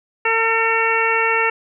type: harmonic tone with a mistuned harmonic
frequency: 452.5 Hz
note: A4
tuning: 48 cents sharp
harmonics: 1 / 2 / 3 / 4 / 5 / 6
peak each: -22 / -22 / -22 / -22 / -22 / -22 dBFS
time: 0.25-1.5 s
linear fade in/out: 5 ms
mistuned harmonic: 5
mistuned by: -15 cents
effects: none